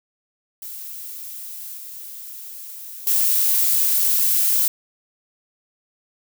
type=noise with level steps; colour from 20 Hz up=violet; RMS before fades=-34 / -36 / -18 dBFS; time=0.62-4.68 s; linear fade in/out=2 ms; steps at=1.77 / 3.07 s; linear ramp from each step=2 ms; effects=none